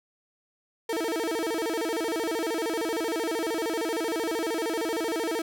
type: tone with vibrato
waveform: 35% pulse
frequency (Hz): 385.3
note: G4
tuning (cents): -30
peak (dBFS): -25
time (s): 0.89-5.42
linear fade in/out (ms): 5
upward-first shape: square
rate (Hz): 13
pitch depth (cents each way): 290
effects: none